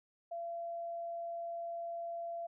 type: tone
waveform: sine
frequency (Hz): 680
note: F5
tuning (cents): -46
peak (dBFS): -38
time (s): 0.31-2.47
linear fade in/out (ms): 10
effects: none